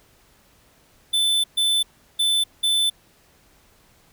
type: tone bursts at uneven times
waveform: square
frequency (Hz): 3520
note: A7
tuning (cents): 0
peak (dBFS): -18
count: 4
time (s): 1.13-1.44 / 1.57-1.83 / 2.19-2.44 / 2.63-2.9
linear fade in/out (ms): 10
effects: pink hiss -57 dBFS RMS until 4.12 s